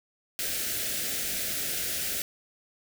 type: band-stop noise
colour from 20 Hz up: white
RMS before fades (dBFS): -31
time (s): 0.39-2.22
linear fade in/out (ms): 0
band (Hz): 700 to 1400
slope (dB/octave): 48
effects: none